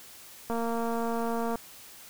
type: click train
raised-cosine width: 1 ms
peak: -19 dBFS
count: 245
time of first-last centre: 0.5-1.556 s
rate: 231 Hz
effects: white hiss -49 dBFS RMS until 2.09 s